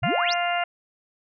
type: exponential sweep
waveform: sine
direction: up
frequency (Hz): 100.7 to 6300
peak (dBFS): -24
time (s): 0.02-0.34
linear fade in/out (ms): 10
type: harmonic tone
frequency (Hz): 349.2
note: F4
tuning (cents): 0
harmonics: 2 / 3 / 4 / 5 / 6 / 7 / 8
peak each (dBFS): -24 / -36 / -30 / -36 / -31 / -40 / -31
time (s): 0.03-0.64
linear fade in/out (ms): 5
effects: none